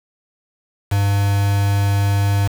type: tone with quantisation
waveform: triangle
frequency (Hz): 100.2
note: G2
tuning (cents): +38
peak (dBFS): -12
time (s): 0.91-2.48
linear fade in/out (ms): 10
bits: 4
effects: none